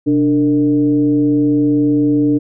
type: tone with frequency modulation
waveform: sine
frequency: 293.7 Hz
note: D4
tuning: in tune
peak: -10 dBFS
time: 0.06-2.39 s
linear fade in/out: 20 ms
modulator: 164 Hz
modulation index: 0.57
effects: none